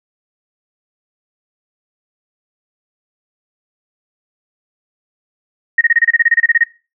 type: tone bursts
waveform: sine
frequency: 1864.7 Hz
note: A#6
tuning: in tune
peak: -7 dBFS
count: 15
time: 5.78-6.637 s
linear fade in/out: 5 ms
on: 31 ms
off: 28 ms
effects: noise-tail reverb RT60 0.3 s tail -18 dB re dry